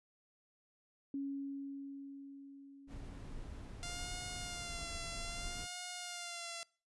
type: tone with exponential decay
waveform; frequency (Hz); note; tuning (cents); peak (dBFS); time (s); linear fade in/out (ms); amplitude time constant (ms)
sine; 277.2; C#4; 0; -36; 1.14-4.92; 2; 820
type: noise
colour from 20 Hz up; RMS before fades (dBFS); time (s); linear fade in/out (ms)
brown; -47; 2.87-5.68; 50
type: tone with vibrato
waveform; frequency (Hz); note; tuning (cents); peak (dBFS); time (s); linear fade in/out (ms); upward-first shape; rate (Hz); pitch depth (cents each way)
5% pulse; 698; F5; -1; -31; 3.83-6.63; 0; sine; 0.62; 47
effects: noise-tail reverb RT60 0.4 s tail -24 dB re dry + resampled to 24000 Hz